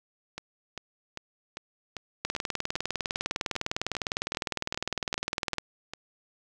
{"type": "two click trains", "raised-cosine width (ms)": 0.2, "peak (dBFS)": [-11, -19], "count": [67, 15], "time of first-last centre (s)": [[2.25, 5.583], [0.38, 5.936]], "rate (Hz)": [19.8, 2.52], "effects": []}